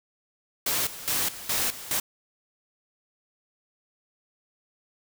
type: noise with tremolo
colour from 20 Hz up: white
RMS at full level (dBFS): -26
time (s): 0.66-2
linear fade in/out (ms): 5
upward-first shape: square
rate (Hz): 2.4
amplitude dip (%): 80
effects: none